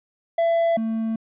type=tone pair in turn; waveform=triangle; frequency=670 / 223.6 Hz; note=E5 / A3; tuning=+28 / +28 cents; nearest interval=octave + perfect fifth; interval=1900 cents; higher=first; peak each=-15 / -20 dBFS; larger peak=first; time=0.38-0.77 / 0.77-1.16 s; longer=neither; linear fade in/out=5 ms; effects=resampled to 8000 Hz